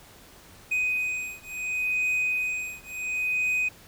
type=beating tone pair; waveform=triangle; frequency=2501 / 2501.71 Hz; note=D#7 / D#7; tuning=+8 / +9 cents; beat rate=0.71 Hz; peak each=-27 dBFS; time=0.71-3.69 s; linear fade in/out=10 ms; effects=pink hiss -51 dBFS RMS until 3.87 s